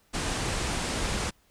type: low-pass noise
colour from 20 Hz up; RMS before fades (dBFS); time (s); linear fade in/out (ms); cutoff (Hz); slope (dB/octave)
pink; -30; 0.13-1.31; 20; 9700; 48
effects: pink hiss -65 dBFS RMS until 1.5 s